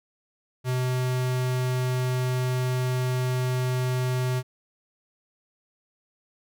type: tone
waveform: square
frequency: 127.1 Hz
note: C3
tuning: 50 cents flat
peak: -24 dBFS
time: 0.64-4.43 s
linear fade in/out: 50 ms
effects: none